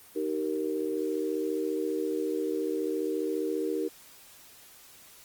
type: chord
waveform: sine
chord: Eb major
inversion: none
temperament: equal with one note detuned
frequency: 311.1 / 385.7 / 466.2 Hz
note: Eb4 / G4 / Bb4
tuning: 0 / -28 / 0 cents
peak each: -32 dBFS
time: 0.15-3.89 s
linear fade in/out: 20 ms
effects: white hiss -53 dBFS RMS until 5.24 s + Opus 24 kbps